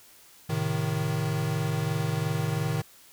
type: chord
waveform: square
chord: A diminished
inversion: none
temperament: equal with one note detuned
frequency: 110 / 132.49 / 155.56 Hz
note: A2 / C3 / Eb3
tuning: 0 / +22 / 0 cents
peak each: -32 / -33 / -29 dBFS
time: 0.49-2.82 s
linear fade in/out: 10 ms
effects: white hiss -54 dBFS RMS until 3.12 s